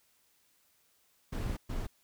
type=noise bursts at uneven times; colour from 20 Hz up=brown; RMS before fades=-35 dBFS; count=2; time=1.32-1.57 / 1.69-1.87 s; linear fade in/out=10 ms; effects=white hiss -70 dBFS RMS until 2.03 s